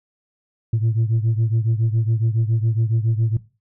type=beating tone pair; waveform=sine; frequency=110.9 / 118.1 Hz; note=A2 / A#2; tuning=+14 / +23 cents; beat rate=7.2 Hz; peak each=-16 / -20 dBFS; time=0.73-3.37 s; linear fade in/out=5 ms; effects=noise-tail reverb RT60 0.3 s tail -19 dB re dry + tanh soft clip ceiling -13 dBFS